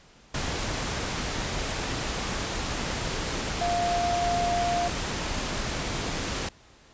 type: tone in noise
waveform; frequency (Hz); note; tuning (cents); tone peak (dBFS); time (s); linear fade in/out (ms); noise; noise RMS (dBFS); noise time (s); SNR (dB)
sine; 699; F5; +1; -24; 3.61-4.88; 5; pink; -30; 0.34-6.49; +3
effects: pink hiss -55 dBFS RMS until 6.93 s + resampled to 16000 Hz